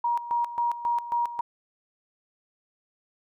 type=tone with tremolo; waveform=sine; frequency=949 Hz; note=A#5; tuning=31 cents sharp; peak=-22 dBFS; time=0.04-1.41 s; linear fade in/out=5 ms; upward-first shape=square; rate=3.7 Hz; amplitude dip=75%; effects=none